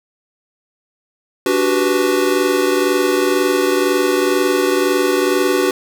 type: chord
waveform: square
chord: G major seventh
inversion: second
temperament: equal with one note detuned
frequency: 289.1 / 370 / 392 / 493.9 Hz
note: D4 / F#4 / G4 / B4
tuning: -27 / 0 / 0 / 0 cents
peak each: -21 / -17 / -22 / -21 dBFS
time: 1.46-5.71 s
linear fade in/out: 2 ms
effects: none